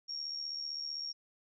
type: tone with amplitude modulation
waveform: sine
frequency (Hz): 5550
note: F8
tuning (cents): -12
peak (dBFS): -34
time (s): 0.08-1.13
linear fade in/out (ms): 20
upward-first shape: sine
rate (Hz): 75.6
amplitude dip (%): 65
effects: none